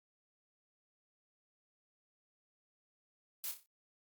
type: noise with echo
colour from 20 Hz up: blue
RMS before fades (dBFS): -40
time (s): 3.44-3.51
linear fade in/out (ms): 0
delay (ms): 30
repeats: 5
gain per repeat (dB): -7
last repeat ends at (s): 3.66
effects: Opus 48 kbps